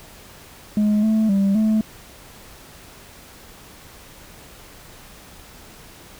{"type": "tone with pitch steps", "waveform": "sine", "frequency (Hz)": [210.2, 218.8, 196.8, 217.4], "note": ["G#3", "A3", "G3", "A3"], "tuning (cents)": [21, -9, 7, -21], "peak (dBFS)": -12, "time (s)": [0.77, 1.81], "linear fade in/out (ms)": 2, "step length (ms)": 260, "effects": ["tanh soft clip ceiling -14 dBFS", "pink hiss -44 dBFS RMS until 6.19 s"]}